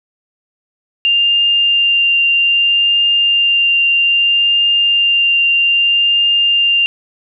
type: tone with vibrato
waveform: sine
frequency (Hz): 2794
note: F7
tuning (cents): 0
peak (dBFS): -9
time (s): 1.05-6.86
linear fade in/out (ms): 0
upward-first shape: triangle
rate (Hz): 0.62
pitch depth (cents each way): 9
effects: none